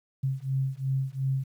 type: beating tone pair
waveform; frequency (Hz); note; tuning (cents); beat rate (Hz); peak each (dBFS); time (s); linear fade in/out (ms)
sine; 132.6 / 135.4; C3 / C#3; +23 / -40; 2.8; -29; 0.23-1.44; 10
effects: 10-bit